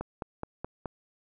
click train, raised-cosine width 1 ms, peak -20 dBFS, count 5, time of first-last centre 0.01-0.857 s, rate 4.72 Hz, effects none

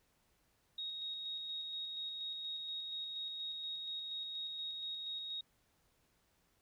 sine tone with tremolo, 3759 Hz, A#7, 14 cents sharp, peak -39 dBFS, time 0.78-5.41 s, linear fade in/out 5 ms, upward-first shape square, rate 4.2 Hz, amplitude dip 25%, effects pink hiss -75 dBFS RMS until 6.61 s

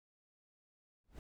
brown noise with exponential growth, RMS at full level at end -44 dBFS, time 1.04-1.19 s, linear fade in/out 1 ms, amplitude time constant 31 ms, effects none

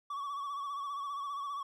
triangle tone with vibrato, 1130 Hz, C#6, 33 cents sharp, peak -34 dBFS, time 0.1-1.63 s, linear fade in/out 5 ms, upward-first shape sine, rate 15 Hz, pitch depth 51 cents each way, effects none

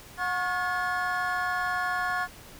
triangle tone cluster, 726 / 1092 / 1430 / 1719 Hz, F#5 / C#6 / F6 / A6, -33 / -26 / +41 / -41 cents, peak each -30 dBFS, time 0.17-2.28 s, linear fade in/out 50 ms, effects pink hiss -48 dBFS RMS until 2.59 s

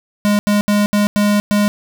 square tone bursts at uneven times, 206.4 Hz, G#3, 10 cents flat, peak -12 dBFS, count 6, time 0.25-0.39 / 0.47-0.61 / 0.68-0.86 / 0.93-1.07 / 1.16-1.4 / 1.51-1.68 s, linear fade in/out 0 ms, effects none

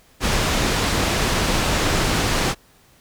pink low-pass noise, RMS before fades -20 dBFS, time 0.2-2.55 s, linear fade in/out 50 ms, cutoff 7100 Hz, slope 12 dB/octave, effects pink hiss -54 dBFS RMS until 3 s

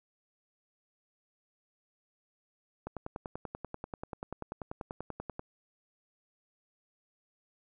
click train, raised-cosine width 1 ms, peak -24 dBFS, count 27, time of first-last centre 2.87-5.394 s, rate 10.3 Hz, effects none

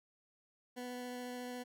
20% pulse tone with vibrato, 247.6 Hz, B3, 5 cents sharp, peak -37 dBFS, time 0.76-1.64 s, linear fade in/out 20 ms, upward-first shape triangle, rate 14 Hz, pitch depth 9 cents each way, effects none

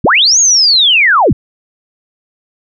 sine linear two-way sweep, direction up then down, 50.9 to 6750 to 50.9 Hz, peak -5 dBFS, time 0.04-1.33 s, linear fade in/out 5 ms, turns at 0.39 s, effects none

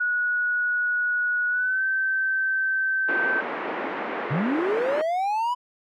sine tone with pitch glide, 1461 to 1547.9 Hz, F#6 to G6, -22 to -22 cents, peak -21 dBFS, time 0-3.41 s, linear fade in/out 10 ms, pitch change +100 cents, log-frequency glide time 1.49-1.83 s
pink band-pass noise, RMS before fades -30 dBFS, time 3.08-5.02 s, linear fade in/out 10 ms, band 280 to 2100 Hz, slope 24 dB/octave
triangle linear sweep, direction up, 123.47 to 1000 Hz, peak -20 dBFS, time 4.3-5.55 s, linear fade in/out 20 ms
effects none

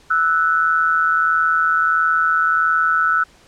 sine tone pair together, 1318.5 / 1480 Hz, E6 / F#6, 0 / 0 cents, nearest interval major second, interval 200 cents, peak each -16 / -17 dBFS, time 0.1-3.24 s, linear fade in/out 10 ms, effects pink hiss -50 dBFS RMS until 3.47 s + low-pass 8000 Hz 12 dB/octave

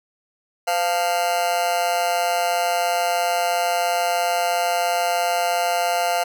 40% pulse tone with amplitude modulation, 697 Hz, F5, 4 cents flat, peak -14 dBFS, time 0.67-6.24 s, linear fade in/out 10 ms, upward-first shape sine, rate 183 Hz, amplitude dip 90%, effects none

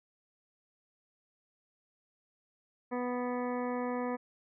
harmonic tone, 246.9 Hz, B3, in tune, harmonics 1 / 2 / 3 / 4 / 5 / 7 / 8 / 9, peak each -35 / -36 / -42 / -41 / -46 / -49 / -52 / -53 dBFS, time 2.91-4.17 s, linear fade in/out 20 ms, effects none

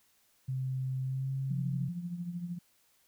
sine tone with pitch glide, 130.81 to 134.41 Hz, C3 to C3, 0 to +47 cents, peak -31 dBFS, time 0.48-1.89 s, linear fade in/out 10 ms, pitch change +47 cents, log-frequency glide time 1.04-1.31 s
sine tone with tremolo, 174.5 Hz, F3, 1 cent flat, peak -32 dBFS, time 1.5-2.59 s, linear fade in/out 10 ms, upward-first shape triangle, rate 13 Hz, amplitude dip 70%
effects white hiss -69 dBFS RMS until 3.07 s

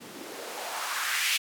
blue noise with band-pass filter sweep, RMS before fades -32 dBFS, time 0-1.38 s, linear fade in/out 20 ms, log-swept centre 200 to 2700 Hz, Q 2.1, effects none

